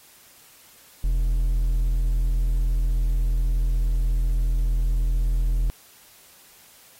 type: tone with hard clipping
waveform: triangle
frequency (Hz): 41.76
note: E1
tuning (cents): +23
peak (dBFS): -20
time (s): 1.04-5.7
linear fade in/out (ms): 0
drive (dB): 7
effects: white hiss -52 dBFS RMS until 6.99 s + AAC 48 kbps